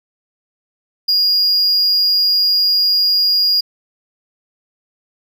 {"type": "tone", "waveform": "triangle", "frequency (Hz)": 4854, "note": "D#8", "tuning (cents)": -44, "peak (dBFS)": -10, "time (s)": [1.08, 3.61], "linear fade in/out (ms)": 10, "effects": []}